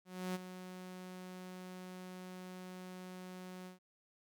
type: tone with ADSR envelope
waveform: sawtooth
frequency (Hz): 183.5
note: F#3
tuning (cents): -14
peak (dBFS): -32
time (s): 0.05-3.79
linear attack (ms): 300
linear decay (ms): 24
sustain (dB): -11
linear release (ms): 130
effects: none